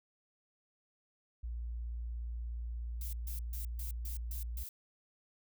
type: tone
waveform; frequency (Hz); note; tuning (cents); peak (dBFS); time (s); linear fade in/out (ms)
sine; 58.4; A#1; +4; -37; 1.43-4.64; 10
type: noise bursts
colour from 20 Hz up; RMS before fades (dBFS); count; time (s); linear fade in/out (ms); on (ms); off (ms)
violet; -46; 7; 3.01-4.69; 2; 120; 140
effects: none